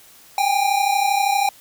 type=tone pair together; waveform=square; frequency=784 / 816.6 Hz; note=G5 / G#5; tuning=0 / -29 cents; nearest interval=minor second; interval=71 cents; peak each=-20 dBFS; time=0.38-1.49 s; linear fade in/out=2 ms; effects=white hiss -48 dBFS RMS until 1.6 s